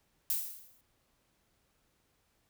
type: noise with exponential decay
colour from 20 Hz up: violet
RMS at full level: -29 dBFS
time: 0.3-0.81 s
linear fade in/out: 1 ms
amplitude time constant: 110 ms
effects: pink hiss -74 dBFS RMS until 2.49 s